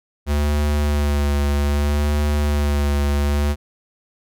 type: tone with vibrato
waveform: square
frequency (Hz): 72.8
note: D2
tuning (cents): -15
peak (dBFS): -17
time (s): 0.26-3.56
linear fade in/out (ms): 50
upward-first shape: sine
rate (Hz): 0.63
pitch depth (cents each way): 27
effects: none